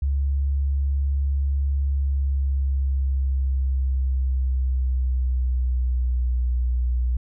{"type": "tone with pitch glide", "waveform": "sine", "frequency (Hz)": [69.3, 61.38], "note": ["C#2", "B1"], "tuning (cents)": [0, -10], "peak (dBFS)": -19, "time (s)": [0.02, 7.17], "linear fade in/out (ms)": 5, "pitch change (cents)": -210, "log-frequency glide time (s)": [1.82, 6.45], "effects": []}